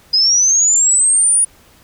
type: linear sweep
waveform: sine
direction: up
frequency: 4962 to 9720 Hz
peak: -9 dBFS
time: 0.13-1.45 s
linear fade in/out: 10 ms
effects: pink hiss -48 dBFS RMS until 1.83 s